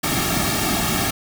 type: noise with comb filter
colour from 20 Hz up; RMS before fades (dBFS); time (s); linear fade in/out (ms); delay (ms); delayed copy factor
pink; -21; 0.03-1.11; 10; 2; -0.85
effects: none